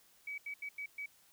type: tone bursts at uneven times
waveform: sine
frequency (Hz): 2276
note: C#7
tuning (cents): +45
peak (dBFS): -39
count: 5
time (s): 0.27-0.38 / 0.46-0.54 / 0.62-0.69 / 0.78-0.86 / 0.98-1.06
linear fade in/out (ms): 5
effects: white hiss -66 dBFS RMS until 1.32 s